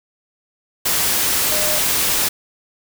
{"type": "tone in noise", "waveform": "sine", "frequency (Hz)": 611, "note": "D#5", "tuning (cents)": -32, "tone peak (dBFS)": -25, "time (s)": [1.51, 1.79], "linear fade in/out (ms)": 10, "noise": "white", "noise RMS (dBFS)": -18, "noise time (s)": [0.85, 2.29], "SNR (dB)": -10, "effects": []}